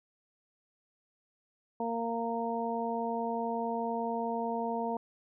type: harmonic tone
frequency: 231.2 Hz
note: A#3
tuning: 14 cents flat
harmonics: 1 / 2 / 3 / 4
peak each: -36 / -36 / -36 / -36 dBFS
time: 1.8-4.97 s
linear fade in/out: 2 ms
effects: none